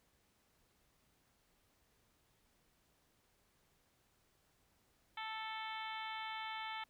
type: harmonic tone with a mistuned harmonic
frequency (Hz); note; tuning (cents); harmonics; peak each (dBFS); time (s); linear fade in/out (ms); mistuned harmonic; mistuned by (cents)
440; A4; 0; 2 / 3 / 4 / 5 / 6 / 7 / 8 / 9; -45 / -49 / -51 / -49 / -56 / -52 / -53 / -60; 5.17-6.84; 5; 7; +18
effects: pink hiss -75 dBFS RMS until 6.89 s